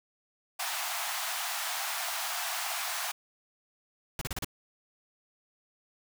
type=high-pass noise; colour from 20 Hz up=pink; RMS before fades=-34 dBFS; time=0.59-3.12 s; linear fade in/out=10 ms; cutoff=660 Hz; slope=96 dB/octave
type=noise bursts; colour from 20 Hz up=pink; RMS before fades=-34 dBFS; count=5; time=4.19-4.446 s; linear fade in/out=2 ms; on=24 ms; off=34 ms
effects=none